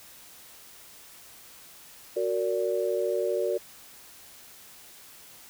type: chord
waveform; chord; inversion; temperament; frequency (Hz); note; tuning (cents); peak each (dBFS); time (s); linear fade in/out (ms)
sine; Gb augmented; none; just; 370 / 462.5 / 578.1; Gb4 / Bb4 / D5; 0 / -14 / -27; -29; 2.16-3.58; 10
effects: white hiss -50 dBFS RMS until 5.49 s